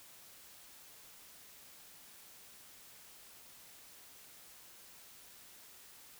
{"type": "silence", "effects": ["white hiss -57 dBFS RMS until 6.19 s"]}